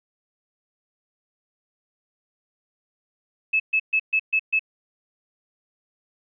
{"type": "tone bursts", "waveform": "sine", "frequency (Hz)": 2600, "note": "E7", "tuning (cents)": -24, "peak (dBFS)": -17, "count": 6, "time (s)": [3.53, 4.594], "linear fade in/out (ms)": 10, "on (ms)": 69, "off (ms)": 130, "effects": []}